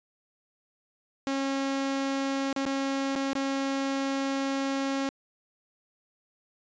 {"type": "tone with dropouts", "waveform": "sawtooth", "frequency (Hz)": 272.5, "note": "C#4", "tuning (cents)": -29, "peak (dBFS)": -23, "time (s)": [1.27, 5.09], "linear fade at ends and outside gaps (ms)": 0, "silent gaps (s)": [[2.528, 2.563], [2.653, 2.663], [3.154, 3.161], [3.332, 3.353]], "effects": ["resampled to 16000 Hz"]}